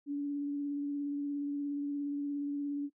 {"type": "tone with vibrato", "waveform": "sine", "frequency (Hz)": 286.3, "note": "D4", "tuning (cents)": -44, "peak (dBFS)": -32, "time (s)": [0.06, 2.9], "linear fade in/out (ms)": 50, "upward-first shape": "sine", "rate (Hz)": 17, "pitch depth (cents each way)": 14, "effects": ["noise-tail reverb RT60 0.1 s tail -21 dB re dry"]}